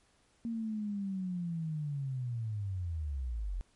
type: linear sweep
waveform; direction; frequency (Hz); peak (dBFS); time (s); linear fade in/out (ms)
sine; down; 233.1 to 41.52; -33; 0.45-3.61; 0
effects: pink hiss -69 dBFS RMS until 3.75 s + MP3 48 kbps